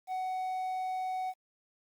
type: tone with quantisation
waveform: triangle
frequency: 746 Hz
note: F#5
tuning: 14 cents sharp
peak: -30 dBFS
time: 0.07-1.34 s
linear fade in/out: 50 ms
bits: 10
effects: Opus 48 kbps